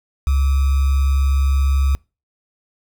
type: tone with sample-and-hold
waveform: sine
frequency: 68.4 Hz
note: C#2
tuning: 23 cents flat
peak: -13 dBFS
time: 0.27-1.95 s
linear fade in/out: 0 ms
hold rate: 1225 Hz
effects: noise-tail reverb RT60 0.3 s tail -26 dB re dry